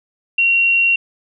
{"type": "tone", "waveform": "sine", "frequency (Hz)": 2745, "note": "F7", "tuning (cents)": -31, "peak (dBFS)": -11, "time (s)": [0.38, 0.96], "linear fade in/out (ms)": 5, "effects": []}